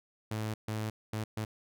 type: tone bursts at uneven times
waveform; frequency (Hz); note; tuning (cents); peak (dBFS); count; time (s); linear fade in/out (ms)
sawtooth; 108.5; A2; -24; -29; 4; 0.31-0.54 / 0.68-0.9 / 1.13-1.24 / 1.37-1.45; 5
effects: none